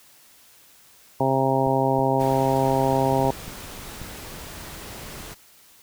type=harmonic tone; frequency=133.6 Hz; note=C3; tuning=36 cents sharp; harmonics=1 / 2 / 3 / 4 / 5 / 6 / 7; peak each=-26 / -26 / -26 / -26 / -26 / -26 / -26 dBFS; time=1.2-3.31 s; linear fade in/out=5 ms
type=clicks; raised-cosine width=5 ms; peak=-24 dBFS; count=8; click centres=1.67 / 1.991 / 2.929 / 3.126 / 3.193 / 3.251 / 3.48 / 4.016 s
type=noise; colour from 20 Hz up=pink; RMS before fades=-38 dBFS; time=2.19-5.35 s; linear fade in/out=20 ms
effects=white hiss -53 dBFS RMS until 5.82 s